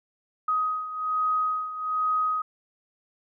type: beating tone pair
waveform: sine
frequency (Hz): 1256 / 1257.2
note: D#6 / D#6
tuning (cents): +16 / +18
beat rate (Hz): 1.2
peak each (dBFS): -25 / -30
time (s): 0.48-2.42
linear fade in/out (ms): 5
effects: none